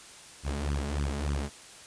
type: tone with flanger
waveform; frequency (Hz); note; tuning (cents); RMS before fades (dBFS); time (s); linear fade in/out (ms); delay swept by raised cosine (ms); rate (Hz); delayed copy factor
sawtooth; 71.4; D2; -48; -31; 0.43-1.5; 50; 0.63 to 4.93; 3.4; +1
effects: white hiss -49 dBFS RMS until 1.86 s + resampled to 22050 Hz